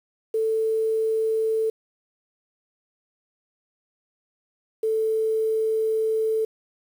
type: tone pair in turn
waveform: sine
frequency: 442.4 / 440.6 Hz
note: A4 / A4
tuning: +9 / +2 cents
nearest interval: unison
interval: 7 cents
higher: first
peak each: -20 dBFS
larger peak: neither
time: 0.34-1.7 / 4.83-6.45 s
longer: second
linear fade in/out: 5 ms
effects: 8-bit